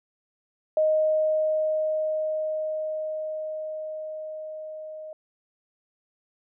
sine tone with level ramp, 622.3 Hz, D#5, in tune, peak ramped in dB -18 to -36 dBFS, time 0.77-5.13 s, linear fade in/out 2 ms, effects none

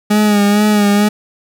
40% pulse tone with vibrato, 207.3 Hz, G#3, 3 cents flat, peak -8 dBFS, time 0.1-1.09 s, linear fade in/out 10 ms, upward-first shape sine, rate 2.2 Hz, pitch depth 38 cents each way, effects none

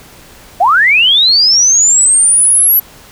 sine linear sweep, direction up, 644 to 11840 Hz, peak -5 dBFS, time 0.6-2.8 s, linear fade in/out 10 ms, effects pink hiss -38 dBFS RMS until 3.11 s

